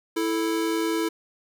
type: tone pair together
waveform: square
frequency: 329 / 439.2 Hz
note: E4 / A4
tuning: -3 / -3 cents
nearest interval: perfect fourth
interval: 500 cents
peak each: -25 / -29 dBFS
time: 0.16-1.09 s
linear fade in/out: 10 ms
effects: none